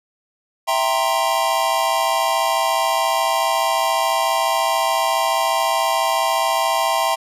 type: chord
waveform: square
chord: C dominant seventh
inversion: first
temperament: equal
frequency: 659.3 / 784 / 932.3 / 1046.5 Hz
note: E5 / G5 / Bb5 / C6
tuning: 0 / 0 / 0 / 0 cents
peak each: -23 dBFS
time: 0.67-7.16 s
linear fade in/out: 20 ms
effects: resampled to 32000 Hz